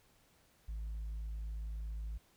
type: tone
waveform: sine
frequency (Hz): 53.9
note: A1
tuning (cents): -35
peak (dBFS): -36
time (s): 0.68-2.18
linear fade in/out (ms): 10
effects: tanh soft clip ceiling -37 dBFS + pink hiss -69 dBFS RMS until 2.36 s